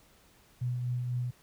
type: tone with tremolo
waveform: sine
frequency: 123.47 Hz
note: B2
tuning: in tune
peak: -28 dBFS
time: 0.61-1.31 s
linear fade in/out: 10 ms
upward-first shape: triangle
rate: 4 Hz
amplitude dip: 35%
effects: pink hiss -62 dBFS RMS until 1.42 s